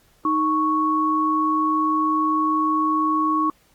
sine tone pair together, 311.1 / 1108.7 Hz, D#4 / C#6, 0 / 0 cents, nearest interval octave + minor seventh, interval 2200 cents, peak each -22 / -19 dBFS, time 0.25-3.5 s, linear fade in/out 2 ms, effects pink hiss -59 dBFS RMS until 3.74 s + Opus 48 kbps

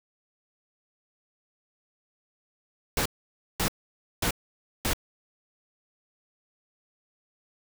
pink noise bursts, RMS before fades -26 dBFS, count 4, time 2.97-4.934 s, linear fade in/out 2 ms, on 86 ms, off 540 ms, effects none

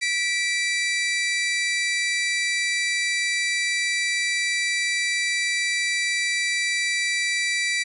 sawtooth tone pair together, 1959.3 / 2333 Hz, B6 / D7, -14 / -12 cents, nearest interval minor third, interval 302 cents, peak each -21 dBFS, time 0.01-7.84 s, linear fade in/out 20 ms, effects resampled to 24000 Hz

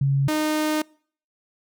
sine / sawtooth tone pair in turn, 138.1 / 307.3 Hz, C#3 / D#4, -6 / -21 cents, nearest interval octave + major second, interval 1385 cents, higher second, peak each -17 dBFS, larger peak neither, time 0.01-0.28 / 0.28-0.82 s, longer second, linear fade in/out 5 ms, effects noise-tail reverb RT60 0.5 s tail -25 dB re dry

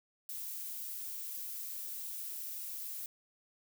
violet noise, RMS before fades -42 dBFS, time 0.29-3.06 s, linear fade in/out 2 ms, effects none

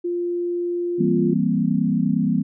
sine tone, 349.2 Hz, F4, in tune, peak -21 dBFS, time 0.04-1.34 s, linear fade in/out 10 ms
sine chord, C dominant seventh, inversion first, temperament equal, 164.81 / 196 / 233.1 / 261.6 Hz, E3 / G3 / Bb3 / C4, 0 / 0 / 0 / 0 cents, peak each -23 / -22 / -22 / -24 dBFS, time 0.98-2.43 s, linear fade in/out 20 ms
effects none

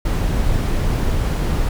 brown noise, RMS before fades -18 dBFS, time 0.05-1.69 s, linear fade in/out 5 ms, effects none

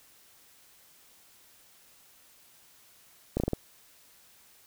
slowing click train, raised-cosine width 2 ms, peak -14 dBFS, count 5, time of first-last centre 3.37-3.533 s, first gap 30 ms, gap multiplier 1.21, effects white hiss -59 dBFS RMS until 4.66 s

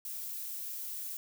violet noise, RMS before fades -40 dBFS, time 0.05-1.17 s, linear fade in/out 2 ms, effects none

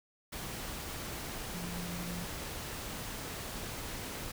sine tone in noise, 174.8 Hz, F3, 2 cents sharp, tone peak -40 dBFS, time 1.54-2.25 s, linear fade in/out 10 ms, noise pink, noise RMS -41 dBFS, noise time 0.32-4.32 s, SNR -2 dB, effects none

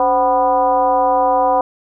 sine tone with frequency modulation, 753 Hz, F#5, 30 cents sharp, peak -11 dBFS, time 0-1.61 s, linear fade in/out 2 ms, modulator 235 Hz, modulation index 1.2, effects none

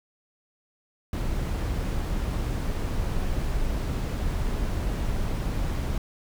brown noise, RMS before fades -27 dBFS, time 1.13-5.98 s, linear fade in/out 2 ms, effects none

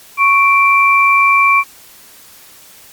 sine tone pair together, 1108.6 / 2349 Hz, C#6 / D7, 0 / 0 cents, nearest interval octave + minor second, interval 1300 cents, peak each -10 dBFS, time 0.17-1.64 s, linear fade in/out 50 ms, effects white hiss -41 dBFS RMS until 2.92 s + Opus 48 kbps

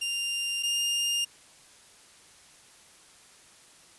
sawtooth tone pair in turn, 2794 / 2813 Hz, F7 / F7, 0 / +12 cents, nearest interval unison, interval 12 cents, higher second, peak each -25 / -22 dBFS, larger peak second, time 0.01-0.63 / 0.63-1.25 s, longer neither, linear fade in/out 10 ms, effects white hiss -55 dBFS RMS until 3.98 s + resampled to 24000 Hz

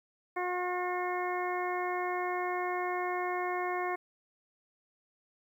harmonic tone, 360 Hz, F#4, 47 cents flat, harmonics 1 / 2 / 3 / 4 / 5 / 6, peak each -35 / -35 / -37 / -46 / -41 / -41 dBFS, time 0.36-3.96 s, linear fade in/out 10 ms, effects 11-bit

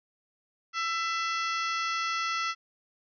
harmonic tone with a mistuned harmonic, 667 Hz, E5, 20 cents sharp, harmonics 2 / 3 / 4 / 5 / 6 / 7 / 8 / 9, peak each -30 / -35 / -37 / -40 / -43 / -44 / -43 / -44 dBFS, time 0.73-2.55 s, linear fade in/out 50 ms, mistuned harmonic 6, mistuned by +83 cents, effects none

